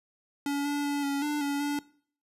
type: tone with pitch steps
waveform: square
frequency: 284 / 288.5 / 286.5 / 280.6 / 295.9 / 284 / 289.2 Hz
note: C#4 / D4 / D4 / C#4 / D4 / C#4 / D4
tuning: +42 / -31 / -43 / +21 / +13 / +42 / -27 cents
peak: -28 dBFS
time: 0.46-1.79 s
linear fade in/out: 2 ms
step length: 190 ms
effects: noise-tail reverb RT60 0.5 s tail -20 dB re dry + resampled to 32000 Hz